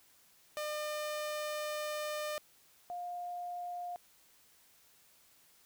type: tone pair in turn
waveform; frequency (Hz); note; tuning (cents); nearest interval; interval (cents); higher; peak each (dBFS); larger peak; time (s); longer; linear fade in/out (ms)
sawtooth / sine; 603 / 707.7; D5 / F5; +46 / +23; minor third; 277; second; -32 / -38; first; 0.57-2.38 / 2.9-3.96; first; 0
effects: white hiss -65 dBFS RMS until 5.65 s